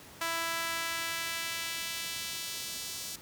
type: tone with high-pass filter sweep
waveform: sawtooth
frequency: 331.5 Hz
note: E4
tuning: 10 cents sharp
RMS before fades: -36 dBFS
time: 0.21-3.16 s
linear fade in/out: 5 ms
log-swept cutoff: 1100 to 5100 Hz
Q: 0.96
effects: pink hiss -51 dBFS RMS until 3.21 s + high-pass 80 Hz 12 dB/octave